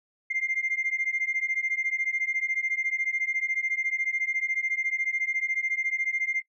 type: beating tone pair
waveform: sine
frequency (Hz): 2093 / 2107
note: C7 / C7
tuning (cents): 0 / +12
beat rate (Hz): 14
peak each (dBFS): -28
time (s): 0.3-6.42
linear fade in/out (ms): 10
effects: noise-tail reverb RT60 0.1 s tail -22 dB re dry + tanh soft clip ceiling -19 dBFS

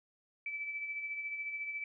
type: tone with tremolo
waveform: sine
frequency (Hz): 2312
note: D7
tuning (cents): -28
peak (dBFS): -35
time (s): 0.46-1.84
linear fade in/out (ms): 2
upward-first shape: sine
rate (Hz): 14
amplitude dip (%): 45
effects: none

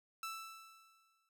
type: tone with exponential decay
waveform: sawtooth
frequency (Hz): 1323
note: E6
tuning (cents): +6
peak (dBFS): -36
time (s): 0.23-1.29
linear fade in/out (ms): 2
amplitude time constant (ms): 230
effects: none

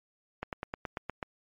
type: slowing click train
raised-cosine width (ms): 0.5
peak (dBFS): -19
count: 8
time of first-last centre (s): 0.43-1.228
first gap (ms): 98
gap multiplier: 1.05
effects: MP3 48 kbps

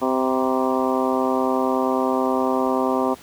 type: harmonic tone with a mistuned harmonic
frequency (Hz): 130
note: C3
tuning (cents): -11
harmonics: 2 / 3 / 4 / 5 / 6 / 7 / 8 / 9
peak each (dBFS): -23 / -25 / -26 / -27 / -28 / -28 / -29 / -30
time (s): 0.01-3.15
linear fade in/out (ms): 20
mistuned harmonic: 7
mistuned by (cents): +58
effects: pink hiss -45 dBFS RMS until 3.22 s + high-pass 60 Hz 12 dB/octave

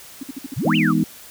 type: tone bursts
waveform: sine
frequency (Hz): 270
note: C#4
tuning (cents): -45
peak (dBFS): -26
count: 5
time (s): 0.21-0.541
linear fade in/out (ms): 5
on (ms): 23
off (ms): 54
type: exponential two-way sweep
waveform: sine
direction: up then down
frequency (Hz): 89.2 to 3136 to 1073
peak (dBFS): -20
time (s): 0.56-0.93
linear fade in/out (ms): 20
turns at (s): 0.76
type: chord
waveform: sine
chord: E major seventh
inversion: none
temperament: equal with one note detuned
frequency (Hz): 164.81 / 207.7 / 246.9 / 313.1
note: E3 / G#3 / B3 / D#4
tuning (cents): 0 / 0 / 0 / +11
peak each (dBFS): -21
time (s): 0.65-1.04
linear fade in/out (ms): 5
effects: white hiss -42 dBFS RMS until 1.3 s

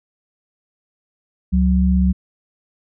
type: tone pair together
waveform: sine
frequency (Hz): 69.48 / 185.2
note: C#2 / F#3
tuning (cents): +5 / +2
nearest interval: octave + perfect fourth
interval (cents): 1697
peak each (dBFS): -15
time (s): 1.52-2.13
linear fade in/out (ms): 20
effects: none

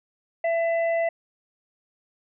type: harmonic tone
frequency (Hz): 668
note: E5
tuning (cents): +23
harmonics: 1 / 3 / 4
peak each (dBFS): -21 / -31 / -43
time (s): 0.44-1.09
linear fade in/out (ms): 5
effects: none

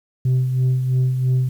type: tone with tremolo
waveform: sine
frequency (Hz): 128.5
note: C3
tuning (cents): -31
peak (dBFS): -11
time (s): 0.25-1.49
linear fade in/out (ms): 5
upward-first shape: sine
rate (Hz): 3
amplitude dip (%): 55
effects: tanh soft clip ceiling -13 dBFS + 8-bit

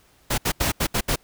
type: noise bursts at uneven times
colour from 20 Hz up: pink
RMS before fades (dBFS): -22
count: 6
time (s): 0.3-0.38 / 0.45-0.52 / 0.6-0.72 / 0.8-0.87 / 0.94-1.01 / 1.08-1.16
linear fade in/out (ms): 10
effects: pink hiss -58 dBFS RMS until 1.23 s

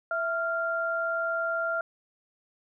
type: tone pair together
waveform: sine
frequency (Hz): 661 / 1389.3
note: E5 / F6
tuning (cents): +5 / -9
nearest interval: octave + minor second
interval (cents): 1286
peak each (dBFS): -30 / -28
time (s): 0.11-1.81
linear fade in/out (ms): 2
effects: none

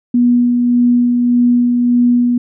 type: tone with tremolo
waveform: sine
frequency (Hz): 242.8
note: B3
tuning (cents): -29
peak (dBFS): -7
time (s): 0.14-2.38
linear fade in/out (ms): 5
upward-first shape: sine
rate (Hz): 1.7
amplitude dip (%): 30
effects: none

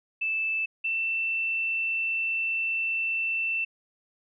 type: tone pair in turn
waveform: sine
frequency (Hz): 2637 / 2675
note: E7 / E7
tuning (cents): 0 / +25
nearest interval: unison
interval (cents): 25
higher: second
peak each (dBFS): -25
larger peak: neither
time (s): 0.21-0.66 / 0.84-3.65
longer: second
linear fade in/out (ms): 10
effects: none

